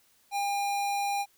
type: tone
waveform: square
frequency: 805 Hz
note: G5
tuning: 46 cents sharp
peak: -28 dBFS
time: 0.31-1.26 s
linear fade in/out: 50 ms
effects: white hiss -65 dBFS RMS until 1.37 s